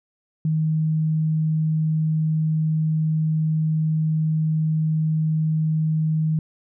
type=tone; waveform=sine; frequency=157.1 Hz; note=D#3; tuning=17 cents sharp; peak=-18 dBFS; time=0.45-6.39 s; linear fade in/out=2 ms; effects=none